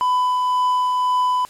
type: tone with tremolo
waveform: triangle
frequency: 1000 Hz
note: B5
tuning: 21 cents sharp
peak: -13 dBFS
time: 0.01-1.45 s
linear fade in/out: 0 ms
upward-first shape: triangle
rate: 1.9 Hz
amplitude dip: 25%
effects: white hiss -47 dBFS RMS until 1.49 s + low-pass 11000 Hz 12 dB/octave